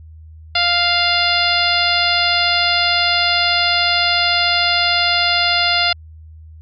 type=harmonic tone; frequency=698.5 Hz; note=F5; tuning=in tune; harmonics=1 / 2 / 3 / 4 / 5 / 6 / 7; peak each=-21 / -21 / -21 / -21 / -21 / -21 / -21 dBFS; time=0.55-5.93 s; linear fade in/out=5 ms; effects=added 79 Hz sine -36 dBFS peak until 6.61 s